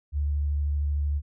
sine tone with vibrato, 72.7 Hz, D2, 17 cents flat, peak -23 dBFS, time 0.12-1.22 s, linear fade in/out 50 ms, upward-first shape triangle, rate 13 Hz, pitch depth 21 cents each way, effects none

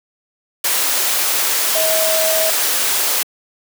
sine tone in noise, 640 Hz, D#5, 49 cents sharp, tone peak -17 dBFS, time 1.75-2.5 s, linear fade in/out 5 ms, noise white, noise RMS -17 dBFS, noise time 0.64-3.23 s, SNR -3 dB, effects high-pass 400 Hz 12 dB/octave

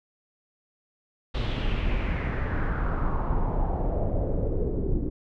brown noise with low-pass filter sweep, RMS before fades -26 dBFS, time 1.34-5.1 s, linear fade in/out 10 ms, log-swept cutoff 3700 to 320 Hz, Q 3.2, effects none

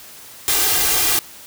white noise with comb filter, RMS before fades -17 dBFS, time 0.48-1.19 s, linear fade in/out 0 ms, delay 2.5 ms, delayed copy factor +0.8, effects white hiss -40 dBFS RMS until 1.46 s

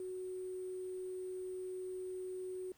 sine tone with sample-and-hold, 370 Hz, F#4, in tune, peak -40 dBFS, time 0-2.72 s, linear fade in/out 2 ms, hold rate 8820 Hz, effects pink hiss -69 dBFS RMS until 2.77 s

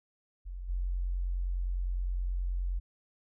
sine tone with level steps, 44.83 Hz, F1, 46 cents sharp, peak -37 / -29 dBFS, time 0.45-2.8 s, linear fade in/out 20 ms, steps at 0.68 s, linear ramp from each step 20 ms, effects none

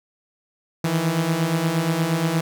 sawtooth beating tone pair, 157.5 / 166 Hz, D#3 / E3, +21 / +12 cents, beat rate 8.5 Hz, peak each -21 / -17 dBFS, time 0.84-2.41 s, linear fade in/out 5 ms, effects none

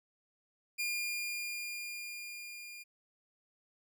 sawtooth tone with level ramp, 2413 Hz, D7, 46 cents sharp, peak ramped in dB -29 to -43 dBFS, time 0.78-2.84 s, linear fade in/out 20 ms, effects none

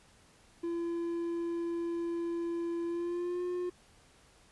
triangle tone with pitch glide, 339.4 to 357.3 Hz, F4 to F4, -49 to +40 cents, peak -30 dBFS, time 0.63-3.7 s, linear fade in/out 10 ms, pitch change +89 cents, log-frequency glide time 2.86-3.43 s, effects pink hiss -62 dBFS RMS until 4.51 s + resampled to 24000 Hz

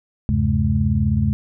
sine tone cluster, 78.3 / 97.4 / 133.6 / 211.9 Hz, D#2 / G2 / C3 / G#3, +11 / -11 / +36 / +35 cents, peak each -21 dBFS, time 0.29-1.33 s, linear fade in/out 0 ms, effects none

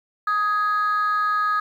sine tone pair together, 1253.1 / 1661.2 Hz, D#6 / G#6, +12 / 0 cents, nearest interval perfect fourth, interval 488 cents, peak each -18 / -24 dBFS, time 0.27-1.6 s, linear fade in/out 5 ms, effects tanh soft clip ceiling -15 dBFS + 9-bit

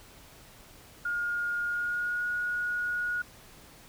sine tone with pitch glide, 1423 to 1448.7 Hz, F6 to F#6, +32 to -37 cents, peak -28 dBFS, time 1.05-3.22 s, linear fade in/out 5 ms, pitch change +31 cents, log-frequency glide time 1.66-2.27 s, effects pink hiss -53 dBFS RMS until 3.88 s

